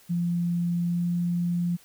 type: tone with pitch glide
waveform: sine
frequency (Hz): 172.9 to 174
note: F3 to F3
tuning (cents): -17 to -6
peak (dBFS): -23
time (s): 0.09-1.77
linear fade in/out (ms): 20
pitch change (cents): +11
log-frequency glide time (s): 0.85-1.05
effects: white hiss -56 dBFS RMS until 1.84 s